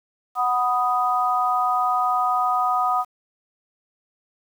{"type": "chord", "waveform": "sine", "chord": "B major", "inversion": "second", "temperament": "equal", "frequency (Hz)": [740, 987.8, 1244.5], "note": ["F#5", "B5", "D#6"], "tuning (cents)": [0, 0, 0], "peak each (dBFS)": [-22, -27, -21], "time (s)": [0.35, 3.05], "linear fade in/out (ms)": 50, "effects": ["8-bit"]}